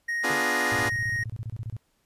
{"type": "tone", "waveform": "triangle", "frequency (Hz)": 1871, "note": "A#6", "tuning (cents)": 6, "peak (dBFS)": -24, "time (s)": [0.08, 1.24], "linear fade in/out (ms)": 10}
{"type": "chord", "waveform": "10% pulse", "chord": "B diminished seventh", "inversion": "none", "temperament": "equal", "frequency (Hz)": [246.9, 293.7, 349.2, 415.3], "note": ["B3", "D4", "F4", "Ab4"], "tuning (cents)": [0, 0, 0, 0], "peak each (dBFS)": -23, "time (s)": [0.23, 0.9], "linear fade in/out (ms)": 20}
{"type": "tone with exponential decay", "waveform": "15% pulse", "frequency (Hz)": 146.83, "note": "D3", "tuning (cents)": 0, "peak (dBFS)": -25, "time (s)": [0.3, 0.55], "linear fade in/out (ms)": 2, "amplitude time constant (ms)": 54}
{"type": "tone bursts", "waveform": "sine", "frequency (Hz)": 111.4, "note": "A2", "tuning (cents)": 22, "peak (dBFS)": -30, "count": 16, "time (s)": [0.72, 1.766], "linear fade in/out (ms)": 0, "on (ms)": 41, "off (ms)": 26}
{"effects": ["pink hiss -70 dBFS RMS until 2.05 s", "resampled to 32000 Hz"]}